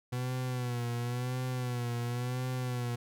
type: tone with vibrato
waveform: 40% pulse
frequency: 123.47 Hz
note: B2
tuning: in tune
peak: -31 dBFS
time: 0.12-2.96 s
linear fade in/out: 10 ms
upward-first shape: sine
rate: 0.95 Hz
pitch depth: 60 cents each way
effects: none